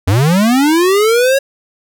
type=linear sweep; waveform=square; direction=up; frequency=85.6 to 554.4 Hz; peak=-9 dBFS; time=0.07-1.39 s; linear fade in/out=10 ms; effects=none